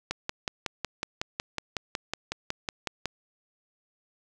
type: click train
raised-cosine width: 0.2 ms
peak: -12 dBFS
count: 17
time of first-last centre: 0.11-3.057 s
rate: 5.43 Hz
effects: none